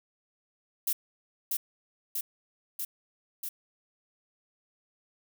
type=noise with echo; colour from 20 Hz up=violet; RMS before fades=-28 dBFS; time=0.87-0.93 s; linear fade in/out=5 ms; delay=640 ms; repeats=4; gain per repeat=-2 dB; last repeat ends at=3.49 s; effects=none